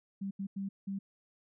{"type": "tone bursts at uneven times", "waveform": "sine", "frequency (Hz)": 196, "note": "G3", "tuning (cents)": 0, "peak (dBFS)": -34, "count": 4, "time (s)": [[0.21, 0.31], [0.39, 0.47], [0.56, 0.69], [0.87, 0.99]], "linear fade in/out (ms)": 10, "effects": []}